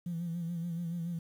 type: tone with vibrato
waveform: sine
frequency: 170 Hz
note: F3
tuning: 46 cents flat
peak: -32 dBFS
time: 0.06-1.19 s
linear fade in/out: 5 ms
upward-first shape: sine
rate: 7 Hz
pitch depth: 55 cents each way
effects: tanh soft clip ceiling -30 dBFS + 10-bit